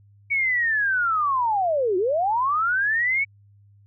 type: linear two-way sweep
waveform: sine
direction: down then up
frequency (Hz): 2253 to 349.2 to 2253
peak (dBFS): -19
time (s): 0.3-3.25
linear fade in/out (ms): 20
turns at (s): 1.97
effects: added 101 Hz sine -51 dBFS peak until 3.86 s